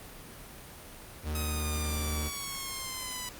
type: tone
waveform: 45% pulse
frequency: 76.1 Hz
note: D#2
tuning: 38 cents flat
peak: -31 dBFS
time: 1.23-2.31 s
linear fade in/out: 50 ms
type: linear sweep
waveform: 5% pulse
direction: down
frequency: 1269 to 987.8 Hz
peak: -24 dBFS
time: 1.35-3.29 s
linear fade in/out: 2 ms
effects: pink hiss -47 dBFS RMS until 3.39 s + Opus 32 kbps